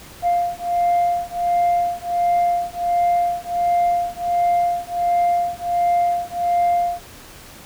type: beating tone pair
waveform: sine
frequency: 698.5 / 699.9 Hz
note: F5 / F5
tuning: 0 / +4 cents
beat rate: 1.4 Hz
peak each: -18 dBFS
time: 0.22-7.02 s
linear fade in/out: 50 ms
effects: tanh soft clip ceiling -12 dBFS + pink hiss -41 dBFS RMS until 7.65 s